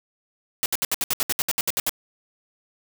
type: noise bursts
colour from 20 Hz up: white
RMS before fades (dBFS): -23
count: 14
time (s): 0.63-1.894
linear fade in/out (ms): 0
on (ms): 29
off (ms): 66
effects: none